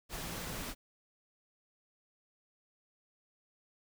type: tone in noise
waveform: sine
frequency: 170 Hz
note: F3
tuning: 46 cents flat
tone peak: -49 dBFS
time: 0.19-0.55 s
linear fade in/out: 50 ms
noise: pink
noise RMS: -41 dBFS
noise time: 0.09-0.75 s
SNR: -11 dB
effects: none